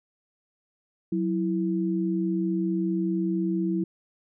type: tone pair together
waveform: sine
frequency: 185 / 329.6 Hz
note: F#3 / E4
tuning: 0 / 0 cents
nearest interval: minor seventh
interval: 1000 cents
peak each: -26 dBFS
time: 1.12-3.84 s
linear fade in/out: 5 ms
effects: none